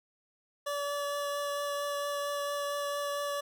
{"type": "tone with vibrato", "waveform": "25% pulse", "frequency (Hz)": 574, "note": "D5", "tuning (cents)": -40, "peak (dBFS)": -28, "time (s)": [0.66, 3.41], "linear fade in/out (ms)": 10, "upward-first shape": "triangle", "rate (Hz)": 4.4, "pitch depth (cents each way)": 10, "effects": []}